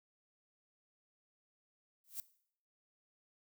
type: noise with exponential growth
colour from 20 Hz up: violet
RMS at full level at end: -38 dBFS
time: 2.04-2.2 s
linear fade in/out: 1 ms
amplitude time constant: 34 ms
effects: noise-tail reverb RT60 0.6 s tail -18 dB re dry